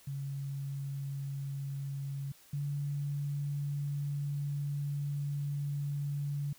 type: tone pair in turn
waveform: sine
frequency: 138.59 / 143.23 Hz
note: C#3 / D3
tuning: 0 / -43 cents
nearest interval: minor second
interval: 57 cents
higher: second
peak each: -35 / -32 dBFS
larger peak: second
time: 0.07-2.32 / 2.53-6.53 s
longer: second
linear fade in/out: 5 ms
effects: white hiss -60 dBFS RMS until 6.58 s